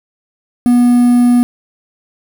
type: tone with quantisation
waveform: triangle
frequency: 243.3 Hz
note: B3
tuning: 26 cents flat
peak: -4 dBFS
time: 0.66-1.43 s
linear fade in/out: 0 ms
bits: 5
effects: none